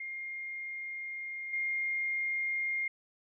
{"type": "tone with level steps", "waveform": "sine", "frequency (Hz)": 2123, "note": "C7", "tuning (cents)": 25, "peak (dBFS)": [-37, -30], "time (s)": [0, 2.88], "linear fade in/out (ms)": 5, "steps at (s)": 1.53, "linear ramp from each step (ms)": 5, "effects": []}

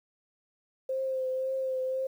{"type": "tone with vibrato", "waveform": "sine", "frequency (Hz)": 523.3, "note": "C5", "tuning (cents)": 0, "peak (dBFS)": -28, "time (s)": [0.89, 2.07], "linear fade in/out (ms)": 5, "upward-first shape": "triangle", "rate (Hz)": 1.9, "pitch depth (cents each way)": 27, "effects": ["10-bit"]}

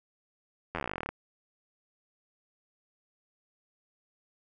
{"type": "slowing click train", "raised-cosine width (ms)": 0.5, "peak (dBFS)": -18, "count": 19, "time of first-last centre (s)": [0.75, 1.09], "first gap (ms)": 11, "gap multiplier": 1.06, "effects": []}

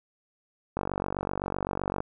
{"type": "click train", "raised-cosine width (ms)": 1, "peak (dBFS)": -15, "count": 60, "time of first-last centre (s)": [0.77, 2.004], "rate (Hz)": 47.8, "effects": []}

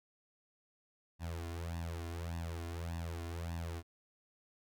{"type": "tone with flanger", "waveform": "sawtooth", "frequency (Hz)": 84, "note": "E2", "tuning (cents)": 33, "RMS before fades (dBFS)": -41, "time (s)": [1.19, 3.83], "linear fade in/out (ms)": 50, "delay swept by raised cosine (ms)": [1.1, 2.9], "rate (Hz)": 1.7, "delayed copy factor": 0.85, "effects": []}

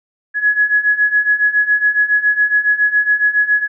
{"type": "beating tone pair", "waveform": "sine", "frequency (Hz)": [1680, 1687.2], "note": ["G#6", "G#6"], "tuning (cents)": [19, 27], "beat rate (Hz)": 7.2, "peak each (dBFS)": [-16, -13], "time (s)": [0.34, 3.68], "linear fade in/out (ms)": 50, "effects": []}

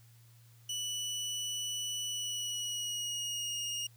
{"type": "tone with pitch glide", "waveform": "25% pulse", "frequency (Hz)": [2960, 2853], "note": ["F#7", "F7"], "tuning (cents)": [0, 36], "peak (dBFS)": -31, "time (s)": [0.69, 3.87], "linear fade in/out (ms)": 5, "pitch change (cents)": -64, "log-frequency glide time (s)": [2.07, 3.62], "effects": ["added 116 Hz sine -57 dBFS peak until 3.96 s", "white hiss -66 dBFS RMS until 3.96 s"]}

